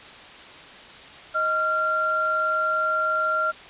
sine tone pair together, 627 / 1379.4 Hz, D#5 / F6, +13 / -22 cents, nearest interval octave + major second, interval 1365 cents, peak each -28 / -21 dBFS, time 1.34-3.52 s, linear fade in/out 20 ms, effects white hiss -43 dBFS RMS until 3.69 s + resampled to 8000 Hz

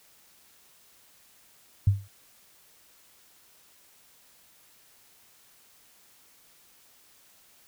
sine tone with exponential decay, 99.3 Hz, G2, 23 cents sharp, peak -14 dBFS, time 1.87-2.08 s, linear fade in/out 5 ms, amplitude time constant 45 ms, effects white hiss -59 dBFS RMS until 7.67 s

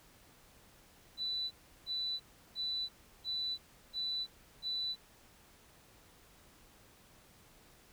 sine tone bursts, 3979 Hz, B7, 12 cents sharp, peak -34 dBFS, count 6, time 1.17-4.96 s, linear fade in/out 50 ms, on 340 ms, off 350 ms, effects pink hiss -62 dBFS RMS until 7.92 s

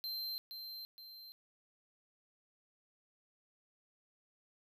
square tone with echo, 4128 Hz, C8, 24 cents flat, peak -39 dBFS, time 0.04-0.38 s, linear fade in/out 0 ms, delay 470 ms, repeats 2, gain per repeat -6 dB, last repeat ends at 1.32 s, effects none

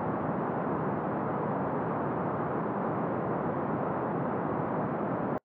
pink band-pass noise, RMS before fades -31 dBFS, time 0-5.38 s, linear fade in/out 0 ms, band 140 to 1200 Hz, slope 24 dB/octave, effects noise-tail reverb RT60 0.1 s tail -26 dB re dry

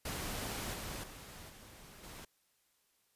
pink noise with level steps, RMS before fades -40 / -43 / -51 / -55 / -50 dBFS, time 0.05-2.25 s, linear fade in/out 5 ms, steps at 0.73 / 1.03 / 1.49 / 2.03 s, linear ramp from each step 10 ms, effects white hiss -75 dBFS RMS until 3.15 s + resampled to 32000 Hz

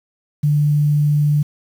sine tone with quantisation, 147.7 Hz, D3, 10 cents sharp, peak -12 dBFS, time 0.43-1.43 s, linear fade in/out 10 ms, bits 7, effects none

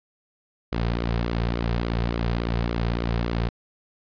sawtooth tone with flanger, 58 Hz, A#1, 8 cents flat, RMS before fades -25 dBFS, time 0.72-3.49 s, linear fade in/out 5 ms, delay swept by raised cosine 1.1 to 3.6 ms, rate 3.5 Hz, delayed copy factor -0.55, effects resampled to 11025 Hz

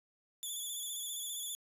10% pulse tone with vibrato, 3447 Hz, A7, 36 cents flat, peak -31 dBFS, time 0.43-1.55 s, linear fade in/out 0 ms, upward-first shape square, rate 15 Hz, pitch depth 41 cents each way, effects resampled to 32000 Hz

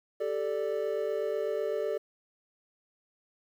triangle chord, G suspended second, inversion none, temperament equal, 392 / 440 / 587.3 Hz, G4 / A4 / D5, 0 / 0 / 0 cents, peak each -33 / -30 / -31 dBFS, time 0.2-1.98 s, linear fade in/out 10 ms, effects 10-bit

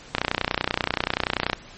click train, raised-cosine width 0.3 ms, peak -4 dBFS, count 43, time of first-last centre 0.15-1.532 s, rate 30.4 Hz, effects pink hiss -45 dBFS RMS until 1.77 s + MP3 32 kbps

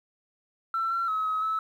sine tone with pitch steps, 1341 / 1359 / 1283 / 1275 / 1302 Hz, E6 / F6 / E6 / D#6 / E6, +29 / -48 / -47 / +42 / -22 cents, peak -24 dBFS, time 0.74-1.59 s, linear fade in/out 2 ms, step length 170 ms, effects tanh soft clip ceiling -21 dBFS + 10-bit

